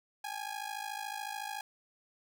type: ring-modulated tone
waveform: sawtooth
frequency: 825 Hz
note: G#5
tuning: 12 cents flat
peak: -31 dBFS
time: 0.24-1.61 s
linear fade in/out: 2 ms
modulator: 26.9 Hz
effects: none